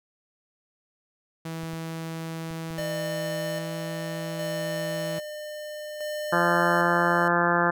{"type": "tone with pitch glide", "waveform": "sawtooth", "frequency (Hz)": [163.1, 164.33], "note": ["E3", "E3"], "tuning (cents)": [-18, -5], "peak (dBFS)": -28, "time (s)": [1.45, 5.19], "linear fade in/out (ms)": 5, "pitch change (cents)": 13, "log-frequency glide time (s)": [3.38, 3.72]}
{"type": "clicks", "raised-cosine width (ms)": 5, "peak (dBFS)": -32, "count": 5, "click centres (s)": [1.634, 1.735, 2.509, 2.706, 2.791]}
{"type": "tone with tremolo", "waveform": "square", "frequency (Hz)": 603, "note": "D5", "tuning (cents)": 46, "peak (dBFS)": -30, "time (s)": [2.78, 7.28], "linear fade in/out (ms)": 2, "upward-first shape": "square", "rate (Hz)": 0.62, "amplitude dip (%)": 45}
{"type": "harmonic tone", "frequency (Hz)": 172.9, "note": "F3", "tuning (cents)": -17, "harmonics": [1, 2, 3, 4, 5, 6, 7, 8, 9, 10], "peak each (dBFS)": [-29, -29, -29, -29, -29, -29, -29, -29, -29, -29], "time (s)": [6.32, 7.71], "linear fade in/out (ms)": 10}
{"effects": []}